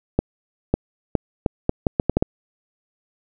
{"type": "accelerating click train", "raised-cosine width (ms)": 2, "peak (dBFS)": -3, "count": 10, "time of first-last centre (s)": [0.19, 2.225], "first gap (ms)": 550, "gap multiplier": 0.75, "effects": []}